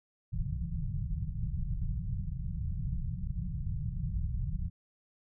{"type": "low-pass noise", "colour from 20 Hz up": "pink", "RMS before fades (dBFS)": -34, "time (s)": [0.32, 4.7], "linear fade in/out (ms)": 20, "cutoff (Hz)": 180, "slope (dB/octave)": 96, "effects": []}